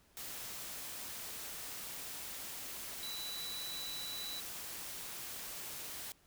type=tone in noise; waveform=sine; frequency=3951 Hz; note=B7; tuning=in tune; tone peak=-42 dBFS; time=3.03-4.4 s; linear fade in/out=0 ms; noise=white; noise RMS=-45 dBFS; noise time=0.17-6.12 s; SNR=0 dB; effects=pink hiss -68 dBFS RMS until 6.26 s